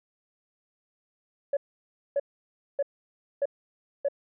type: tone bursts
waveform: sine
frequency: 563 Hz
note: C#5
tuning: 27 cents sharp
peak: -21 dBFS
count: 5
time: 1.53-4.085 s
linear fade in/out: 5 ms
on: 39 ms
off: 590 ms
effects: tanh soft clip ceiling -19 dBFS